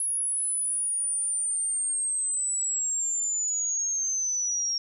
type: linear sweep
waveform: sine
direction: down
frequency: 10550 to 5550 Hz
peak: -25 dBFS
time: 0-4.78 s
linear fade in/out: 2 ms
effects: none